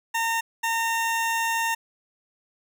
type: tone pair in turn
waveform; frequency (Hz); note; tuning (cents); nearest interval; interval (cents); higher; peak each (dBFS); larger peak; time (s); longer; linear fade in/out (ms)
20% pulse; 914 / 914; A#5 / A#5; -34 / -34; unison; 0; neither; -18; neither; 0.14-0.41 / 0.63-1.75; second; 10
effects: none